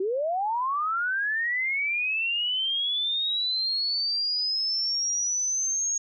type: linear sweep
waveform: sine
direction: up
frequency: 360.4 to 6610 Hz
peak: -24 dBFS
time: 0-5.98 s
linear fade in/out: 5 ms
effects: none